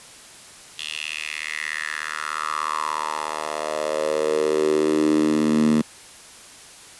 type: tone with high-pass filter sweep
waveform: 10% pulse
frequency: 76.8 Hz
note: D#2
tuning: 22 cents flat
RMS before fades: -23 dBFS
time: 0.78-5.82 s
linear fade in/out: 10 ms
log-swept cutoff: 3100 to 210 Hz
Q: 5.1
effects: white hiss -44 dBFS RMS until 6.99 s + resampled to 24000 Hz